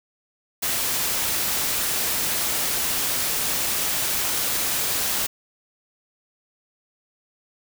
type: noise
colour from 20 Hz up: white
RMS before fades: -24 dBFS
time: 0.62-5.27 s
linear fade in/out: 10 ms
effects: none